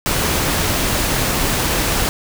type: noise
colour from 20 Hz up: pink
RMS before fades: -18 dBFS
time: 0.06-2.09 s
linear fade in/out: 0 ms
effects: none